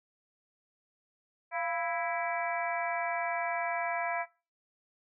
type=harmonic tone with a mistuned harmonic; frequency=330 Hz; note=E4; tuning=2 cents sharp; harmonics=2 / 3 / 4 / 5 / 6 / 7; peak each=-34 / -37 / -42 / -40 / -41 / -39 dBFS; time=1.51-4.26 s; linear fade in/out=50 ms; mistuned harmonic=2; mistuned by=+76 cents; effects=noise-tail reverb RT60 0.3 s tail -17 dB re dry